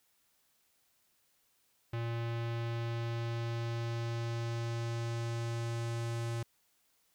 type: tone with low-pass filter sweep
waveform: square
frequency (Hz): 116.54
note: A#2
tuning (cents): 0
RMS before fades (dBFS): -36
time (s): 1.93-6.43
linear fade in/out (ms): 5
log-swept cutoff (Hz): 3000 to 9300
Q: 1.1
effects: white hiss -73 dBFS RMS until 7.14 s